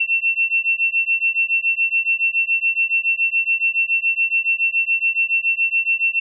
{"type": "beating tone pair", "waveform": "sine", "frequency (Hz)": [2700, 2707.1], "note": ["E7", "E7"], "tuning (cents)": [41, 45], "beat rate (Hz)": 7.1, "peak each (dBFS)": -19, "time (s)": [0, 6.2], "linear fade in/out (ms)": 10, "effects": []}